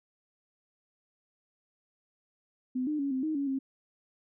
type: tone with pitch steps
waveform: sine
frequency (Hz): 254.7 / 302.2 / 279.1 / 261.1 / 312.4 / 280.4 / 268.3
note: C4 / D4 / C#4 / C4 / D#4 / C#4 / C4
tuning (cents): -46 / +50 / +12 / -3 / +7 / +20 / +44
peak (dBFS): -28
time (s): 2.75-3.59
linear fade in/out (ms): 10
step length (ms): 120
effects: none